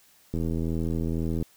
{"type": "click train", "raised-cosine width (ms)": 3, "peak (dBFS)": -17, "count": 90, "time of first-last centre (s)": [0.34, 1.425], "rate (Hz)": 82, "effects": ["white hiss -59 dBFS RMS until 1.56 s"]}